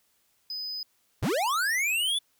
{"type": "tone", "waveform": "triangle", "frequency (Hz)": 5010, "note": "D#8", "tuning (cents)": 11, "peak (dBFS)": -31, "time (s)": [0.5, 0.83], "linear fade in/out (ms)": 2}
{"type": "linear sweep", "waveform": "square", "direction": "up", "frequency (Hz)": [57.5, 3520], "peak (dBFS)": -25, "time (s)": [1.22, 2.19], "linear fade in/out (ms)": 10}
{"effects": ["white hiss -69 dBFS RMS until 2.39 s"]}